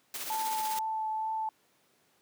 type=noise with tremolo; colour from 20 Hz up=white; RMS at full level=-36 dBFS; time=0.14-0.79 s; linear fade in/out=2 ms; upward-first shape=triangle; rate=16 Hz; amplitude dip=50%
type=tone with vibrato; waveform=sine; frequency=876 Hz; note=A5; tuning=8 cents flat; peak=-30 dBFS; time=0.3-1.49 s; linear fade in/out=2 ms; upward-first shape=triangle; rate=2.2 Hz; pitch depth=13 cents each way
effects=pink hiss -68 dBFS RMS until 2.21 s + high-pass 200 Hz 12 dB/octave